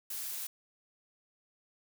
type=noise; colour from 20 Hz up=blue; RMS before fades=-39 dBFS; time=0.1-0.47 s; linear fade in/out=5 ms; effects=none